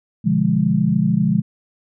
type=chord; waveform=sine; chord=B diminished seventh; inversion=none; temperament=equal; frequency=123.47 / 146.83 / 174.61 / 207.7 Hz; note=B2 / D3 / F3 / Ab3; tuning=0 / 0 / 0 / 0 cents; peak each=-24 / -21 / -18 / -18 dBFS; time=0.24-1.42 s; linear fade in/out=20 ms; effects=none